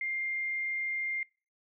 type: tone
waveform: sine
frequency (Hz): 2109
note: C7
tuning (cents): +13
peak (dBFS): -31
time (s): 0.01-1.23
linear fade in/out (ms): 2
effects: noise-tail reverb RT60 0.4 s tail -25 dB re dry